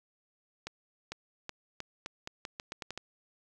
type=accelerating click train; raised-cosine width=0.2 ms; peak=-21 dBFS; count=12; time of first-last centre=0.67-2.976 s; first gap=450 ms; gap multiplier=0.83; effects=none